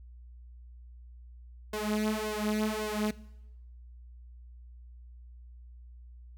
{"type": "tone with flanger", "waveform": "sawtooth", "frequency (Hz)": 213.7, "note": "G#3", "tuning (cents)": 50, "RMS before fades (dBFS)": -31, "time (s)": [1.73, 3.11], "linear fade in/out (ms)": 5, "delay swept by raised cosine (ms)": [1.9, 5.2], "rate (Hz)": 1.8, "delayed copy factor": 1, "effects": ["noise-tail reverb RT60 0.9 s tail -20 dB re dry", "added 60 Hz sine -47 dBFS peak until 6.37 s"]}